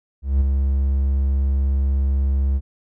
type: tone with ADSR envelope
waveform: triangle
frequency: 68.1 Hz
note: C#2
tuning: 30 cents flat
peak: -10 dBFS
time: 0.22-2.61 s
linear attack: 190 ms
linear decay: 9 ms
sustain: -4 dB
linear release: 47 ms
effects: none